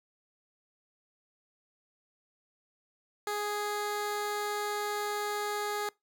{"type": "tone", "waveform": "15% pulse", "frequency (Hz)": 415.3, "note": "G#4", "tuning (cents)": 0, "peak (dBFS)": -25, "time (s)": [3.27, 5.89], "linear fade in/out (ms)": 2, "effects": ["noise-tail reverb RT60 0.2 s tail -24 dB re dry"]}